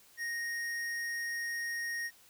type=tone with tanh clipping; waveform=sine; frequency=1864.7 Hz; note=A#6; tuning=in tune; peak=-36 dBFS; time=0.17-2.11 s; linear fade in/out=50 ms; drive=16 dB; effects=white hiss -61 dBFS RMS until 2.29 s